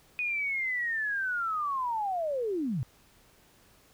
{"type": "linear sweep", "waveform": "sine", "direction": "down", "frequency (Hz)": [2489, 110.2], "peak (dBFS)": -28, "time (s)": [0.19, 2.83], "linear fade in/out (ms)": 0, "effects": ["pink hiss -61 dBFS RMS until 3.93 s"]}